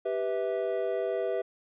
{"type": "chord", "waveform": "triangle", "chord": "E minor", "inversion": "first", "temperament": "equal with one note detuned", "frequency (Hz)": [392, 493.9, 651.7], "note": ["G4", "B4", "E5"], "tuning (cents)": [0, 0, -20], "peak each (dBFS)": -30, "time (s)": [0.05, 1.42], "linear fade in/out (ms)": 10, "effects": ["resampled to 8000 Hz"]}